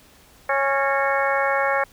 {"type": "harmonic tone with a mistuned harmonic", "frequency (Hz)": 275.3, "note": "C#4", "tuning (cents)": -12, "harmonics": [2, 3, 4, 5, 6, 7, 8], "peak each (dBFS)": [-23, -25, -26, -27, -28, -28, -29], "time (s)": [0.49, 1.84], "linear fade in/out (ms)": 5, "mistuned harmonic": 7, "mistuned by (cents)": -91, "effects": ["pink hiss -52 dBFS RMS until 1.92 s"]}